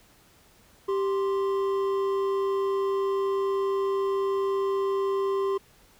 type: tone pair together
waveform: triangle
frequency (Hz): 392 / 1046.5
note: G4 / C6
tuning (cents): 0 / 0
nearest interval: octave + perfect fourth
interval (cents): 1700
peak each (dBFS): -22 / -31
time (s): 0.88-5.58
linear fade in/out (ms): 10
effects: pink hiss -58 dBFS RMS until 5.99 s